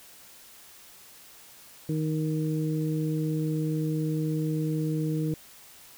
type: harmonic tone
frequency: 156 Hz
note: D#3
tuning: 5 cents sharp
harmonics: 1 / 2 / 3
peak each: -27 / -30 / -36 dBFS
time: 1.89-5.34 s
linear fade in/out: 2 ms
effects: white hiss -51 dBFS RMS until 5.97 s